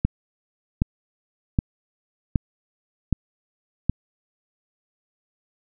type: click train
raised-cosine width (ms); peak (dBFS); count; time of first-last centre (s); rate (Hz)
5; -6; 6; 0.05-3.896; 1.3
effects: none